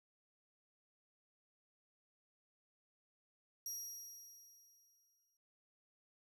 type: tone with exponential decay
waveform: 30% pulse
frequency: 5690 Hz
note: F8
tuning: 31 cents sharp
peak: -37 dBFS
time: 3.66-5.37 s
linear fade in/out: 2 ms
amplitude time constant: 370 ms
effects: none